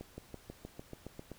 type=accelerating click train; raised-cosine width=2 ms; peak=-30 dBFS; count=10; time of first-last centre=0.01-1.317 s; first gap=170 ms; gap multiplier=0.96; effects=pink hiss -60 dBFS RMS until 1.38 s